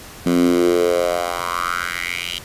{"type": "tone with high-pass filter sweep", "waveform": "10% pulse", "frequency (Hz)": 87.31, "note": "F2", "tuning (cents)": 0, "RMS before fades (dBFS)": -19, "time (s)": [0.26, 2.39], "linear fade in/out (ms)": 5, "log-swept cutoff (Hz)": [210, 3100], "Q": 4.5, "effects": ["pink hiss -38 dBFS RMS until 2.44 s", "resampled to 32000 Hz"]}